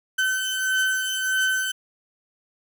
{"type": "beating tone pair", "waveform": "35% pulse", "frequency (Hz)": [1528, 1529.6], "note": ["G6", "G6"], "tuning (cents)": [-45, -43], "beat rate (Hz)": 1.6, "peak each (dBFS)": [-26, -21], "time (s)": [0.18, 1.72], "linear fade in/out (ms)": 10, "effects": []}